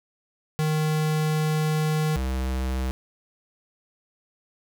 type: tone pair in turn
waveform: square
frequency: 154.8 / 64.79 Hz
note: D#3 / C2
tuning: -9 / -16 cents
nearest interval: octave + minor third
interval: 1507 cents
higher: first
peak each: -22 / -25 dBFS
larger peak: first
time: 0.59-2.16 / 2.16-2.91 s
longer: first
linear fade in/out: 0 ms
effects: none